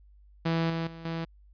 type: tone with level steps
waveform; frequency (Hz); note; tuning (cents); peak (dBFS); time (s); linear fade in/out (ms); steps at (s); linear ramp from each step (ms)
sawtooth; 164.81; E3; 0; -21 / -25 / -38 / -27; 0.45-1.25; 10; 0.7 / 0.87 / 1.05; 2
effects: added 50 Hz sine -53 dBFS peak until 1.53 s + resampled to 11025 Hz